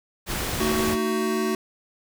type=noise; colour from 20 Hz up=pink; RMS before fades=-28 dBFS; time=0.26-0.97 s; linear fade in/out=50 ms
type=chord; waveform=square; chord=D# diminished; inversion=second; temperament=just; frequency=224 / 311.1 / 373.4 Hz; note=A3 / D#4 / F#4; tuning=+31 / 0 / +16 cents; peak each=-27 / -32 / -26 dBFS; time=0.6-1.55 s; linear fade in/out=2 ms
effects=none